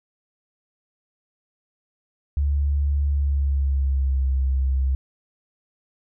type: tone with pitch glide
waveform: sine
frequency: 71.4 to 66.23 Hz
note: D2 to C2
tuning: -48 to +22 cents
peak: -18 dBFS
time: 2.37-4.95 s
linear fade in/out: 0 ms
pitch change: -130 cents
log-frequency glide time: 3.08-4.24 s
effects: none